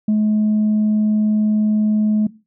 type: tone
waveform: sine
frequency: 213.2 Hz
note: G#3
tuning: 46 cents sharp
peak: -11 dBFS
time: 0.08-2.27 s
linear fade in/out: 5 ms
effects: noise-tail reverb RT60 0.3 s tail -20 dB re dry + tanh soft clip ceiling -11 dBFS